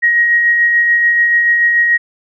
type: tone with tremolo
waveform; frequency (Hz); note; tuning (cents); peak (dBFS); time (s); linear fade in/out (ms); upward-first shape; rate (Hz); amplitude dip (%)
sine; 1888; A#6; +22; -7; 0.02-1.98; 20; sine; 6.9; 30
effects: none